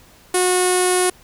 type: tone with low-pass filter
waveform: sawtooth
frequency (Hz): 363.9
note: F#4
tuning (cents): -29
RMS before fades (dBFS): -17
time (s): 0.34-1.1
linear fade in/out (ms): 5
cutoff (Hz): 10000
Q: 9.2
effects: pink hiss -49 dBFS RMS until 1.23 s